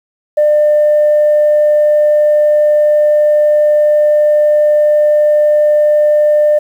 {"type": "tone", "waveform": "sine", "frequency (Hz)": 599, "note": "D5", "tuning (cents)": 34, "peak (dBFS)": -5, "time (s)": [0.37, 6.59], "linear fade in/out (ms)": 10, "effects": ["tanh soft clip ceiling -3 dBFS", "7-bit"]}